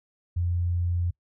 sine tone, 87.31 Hz, F2, in tune, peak -23 dBFS, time 0.36-1.11 s, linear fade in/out 10 ms, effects noise-tail reverb RT60 0.1 s tail -24 dB re dry

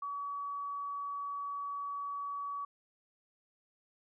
sine tone, 1136 Hz, C#6, 42 cents sharp, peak -36 dBFS, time 0.02-2.65 s, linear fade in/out 5 ms, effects none

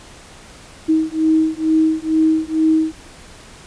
sine beating tone pair, 315.9 / 318.1 Hz, D#4 / D#4, +26 / +38 cents, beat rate 2.2 Hz, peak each -16 dBFS, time 0.88-2.93 s, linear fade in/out 20 ms, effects pink hiss -41 dBFS RMS until 3.66 s + resampled to 22050 Hz

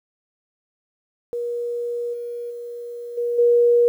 sine tone with level steps, 477.4 Hz, A#4, 41 cents sharp, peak -23 / -27 / -30 / -20 / -12 dBFS, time 1.33-3.88 s, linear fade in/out 0 ms, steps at 2.13 / 2.5 / 3.17 / 3.38 s, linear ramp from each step 10 ms, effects 9-bit

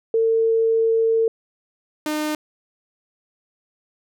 sine / sawtooth tone pair in turn, 451.3 / 304.3 Hz, A4 / D#4, +44 / -38 cents, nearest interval perfect fifth, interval 682 cents, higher first, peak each -15 / -18 dBFS, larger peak first, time 0.14-1.28 / 2.06-2.35 s, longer first, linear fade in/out 2 ms, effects none

